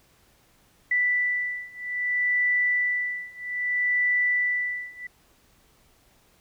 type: beating tone pair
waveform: sine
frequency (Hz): 1975.5 / 1976.12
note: B6 / B6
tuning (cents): 0 / +1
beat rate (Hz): 0.62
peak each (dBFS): -26 / -25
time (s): 0.91-5.07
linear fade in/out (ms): 5
effects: pink hiss -61 dBFS RMS until 6.4 s